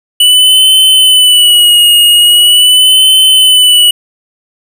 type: tone with vibrato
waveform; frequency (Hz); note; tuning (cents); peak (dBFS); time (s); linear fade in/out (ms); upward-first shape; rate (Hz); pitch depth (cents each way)
square; 2960; F#7; 0; -3; 0.2-3.91; 5; sine; 0.42; 54
effects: none